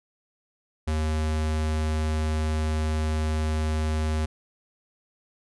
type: tone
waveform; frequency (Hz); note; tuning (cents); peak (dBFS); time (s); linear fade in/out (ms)
square; 77.78; D#2; 0; -24; 0.87-4.26; 10
effects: resampled to 24000 Hz